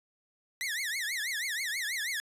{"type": "tone with vibrato", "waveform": "sawtooth", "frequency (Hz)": 1921, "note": "B6", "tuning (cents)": -48, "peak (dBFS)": -28, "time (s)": [0.61, 2.2], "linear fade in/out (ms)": 0, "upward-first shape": "triangle", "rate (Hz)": 6.2, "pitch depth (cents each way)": 280, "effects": ["resampled to 32000 Hz"]}